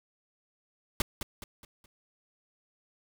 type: noise with echo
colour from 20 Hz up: pink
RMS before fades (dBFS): -27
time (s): 1-1.02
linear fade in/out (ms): 2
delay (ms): 210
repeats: 4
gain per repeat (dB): -8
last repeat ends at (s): 1.86
effects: none